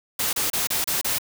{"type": "noise bursts", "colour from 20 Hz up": "white", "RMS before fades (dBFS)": -24, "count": 6, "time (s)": [0.19, 1.185], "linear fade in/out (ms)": 5, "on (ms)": 140, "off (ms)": 31, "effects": []}